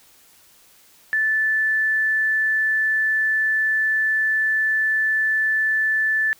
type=tone; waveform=sine; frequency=1752 Hz; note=A6; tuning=8 cents flat; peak=-17 dBFS; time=1.13-6.33 s; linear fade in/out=0 ms; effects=white hiss -53 dBFS RMS until 6.39 s